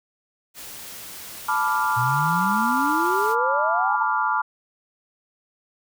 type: noise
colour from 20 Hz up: white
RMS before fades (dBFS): -38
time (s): 0.54-3.36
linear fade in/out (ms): 50
type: chord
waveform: sine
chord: B half-diminished seventh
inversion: third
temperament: equal with one note detuned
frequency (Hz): 870.9 / 987.8 / 1174.7 / 1396.9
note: A5 / B5 / D6 / F6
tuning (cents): -18 / 0 / 0 / 0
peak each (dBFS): -25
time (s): 1.48-4.42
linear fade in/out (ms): 10
type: exponential sweep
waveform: sine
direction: up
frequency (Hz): 116.54 to 930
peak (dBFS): -24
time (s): 1.96-4.05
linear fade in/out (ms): 20
effects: none